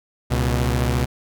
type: tone pair together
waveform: sawtooth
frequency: 68 / 121.65 Hz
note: C#2 / B2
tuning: -33 / -26 cents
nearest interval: minor seventh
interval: 1007 cents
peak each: -17 / -17 dBFS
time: 0.3-1.06 s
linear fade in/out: 20 ms
effects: none